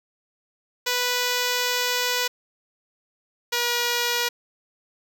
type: tone pair in turn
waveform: 5% pulse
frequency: 493.1 / 480.2 Hz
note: B4 / B4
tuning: -3 / -49 cents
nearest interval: unison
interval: 46 cents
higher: first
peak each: -10 dBFS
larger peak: neither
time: 0.86-2.28 / 3.52-4.29 s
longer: first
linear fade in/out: 10 ms
effects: none